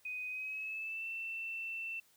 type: tone with pitch glide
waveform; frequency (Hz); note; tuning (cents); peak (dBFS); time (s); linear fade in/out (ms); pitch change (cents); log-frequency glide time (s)
sine; 2500 to 2679; D#7 to E7; +8 to +27; -38; 0.05-2; 5; +119; 0.29-1.07
effects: white hiss -68 dBFS RMS until 2.16 s